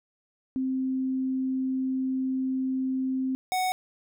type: tone pair in turn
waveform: sine / square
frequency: 261.6 / 742 Hz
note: C4 / F#5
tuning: 0 / +5 cents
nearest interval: octave + tritone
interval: 1805 cents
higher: second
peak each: -25 dBFS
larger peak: neither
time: 0.56-3.35 / 3.52-3.72 s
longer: first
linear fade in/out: 0 ms
effects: none